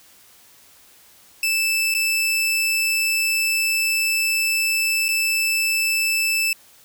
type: tone with dropouts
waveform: sawtooth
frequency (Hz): 2637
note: E7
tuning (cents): 0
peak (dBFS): -15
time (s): 1.43-6.53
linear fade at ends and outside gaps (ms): 2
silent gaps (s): 1.941-1.948 / 5.083-5.088
effects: white hiss -51 dBFS RMS until 6.84 s